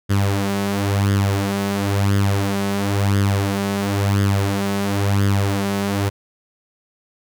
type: tone with flanger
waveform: sawtooth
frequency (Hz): 99.6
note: G2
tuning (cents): +28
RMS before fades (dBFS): -19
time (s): 0.09-6.1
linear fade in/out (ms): 20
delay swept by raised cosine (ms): 0.6 to 5.4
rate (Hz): 0.97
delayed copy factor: +0.65
effects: none